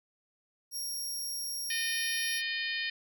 20% pulse tone, 5588 Hz, F8, in tune, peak -29 dBFS, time 0.71-2.42 s, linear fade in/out 50 ms
harmonic tone, 611 Hz, D#5, 32 cents flat, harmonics 3 / 4 / 5 / 6 / 7 / 8, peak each -35 / -37 / -39 / -41 / -42 / -43 dBFS, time 1.7-2.9 s, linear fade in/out 5 ms
effects none

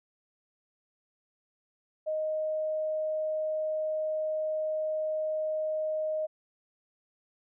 sine tone, 622.3 Hz, D#5, in tune, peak -28 dBFS, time 2.06-6.27 s, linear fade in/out 20 ms, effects none

